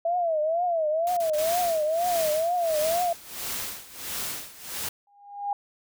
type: tone with vibrato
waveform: sine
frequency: 659.3 Hz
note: E5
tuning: in tune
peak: -22 dBFS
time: 0.05-3.13 s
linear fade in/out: 5 ms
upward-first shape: triangle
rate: 2.1 Hz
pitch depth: 170 cents each way
type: noise bursts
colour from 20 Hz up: white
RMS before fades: -39 dBFS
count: 3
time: 1.07-1.431 s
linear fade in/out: 0 ms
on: 97 ms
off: 35 ms
type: noise with tremolo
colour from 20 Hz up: white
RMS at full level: -31 dBFS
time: 1.38-4.89 s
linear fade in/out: 5 ms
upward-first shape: sine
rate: 1.5 Hz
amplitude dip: 85%
type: tone with exponential growth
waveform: sine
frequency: 811 Hz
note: G#5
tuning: 41 cents flat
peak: -22 dBFS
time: 5.07-5.53 s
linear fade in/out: 2 ms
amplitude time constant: 100 ms
effects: none